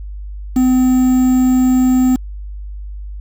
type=tone with quantisation; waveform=triangle; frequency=255.2 Hz; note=C4; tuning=43 cents flat; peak=-7 dBFS; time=0.56-2.16 s; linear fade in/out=5 ms; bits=5; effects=added 50 Hz sine -25 dBFS peak until 3.2 s